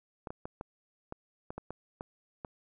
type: clicks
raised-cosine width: 1 ms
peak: -25 dBFS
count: 10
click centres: 0.272 / 0.305 / 0.455 / 0.611 / 1.124 / 1.505 / 1.58 / 1.706 / 2.009 / 2.448 s
effects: none